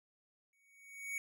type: tone with exponential growth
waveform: square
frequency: 2239 Hz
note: C#7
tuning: 17 cents sharp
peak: -36 dBFS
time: 0.53-1.18 s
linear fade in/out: 1 ms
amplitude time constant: 140 ms
effects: none

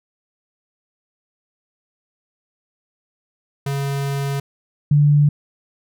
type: tone pair in turn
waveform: square / sine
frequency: 139.3 / 146.48 Hz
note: C#3 / D3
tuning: +9 / -4 cents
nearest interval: minor second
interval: 87 cents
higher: second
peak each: -21 / -10 dBFS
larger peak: second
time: 3.66-4.4 / 4.91-5.29 s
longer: first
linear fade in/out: 5 ms
effects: none

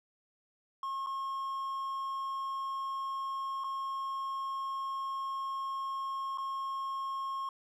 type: tone with dropouts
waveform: triangle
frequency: 1080 Hz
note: C#6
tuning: 45 cents flat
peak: -32 dBFS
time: 0.83-7.49 s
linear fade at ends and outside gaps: 2 ms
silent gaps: 1.063-1.069 / 3.638-3.642 / 6.375-6.382 s
effects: none

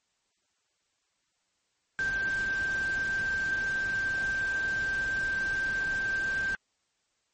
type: tone in noise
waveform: sine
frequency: 1568 Hz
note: G6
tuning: in tune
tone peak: -27 dBFS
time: 1.99-6.55 s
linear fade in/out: 0 ms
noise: pink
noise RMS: -42 dBFS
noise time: 1.99-6.55 s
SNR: +12 dB
effects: white hiss -75 dBFS RMS until 7.33 s + MP3 32 kbps

